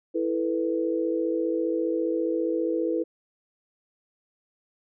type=chord; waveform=sine; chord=E suspended fourth; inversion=none; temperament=just; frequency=329.6 / 439.5 / 494.4 Hz; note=E4 / A4 / B4; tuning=0 / -2 / +2 cents; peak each=-26 / -30 / -28 dBFS; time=0.14-3.04 s; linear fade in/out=20 ms; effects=none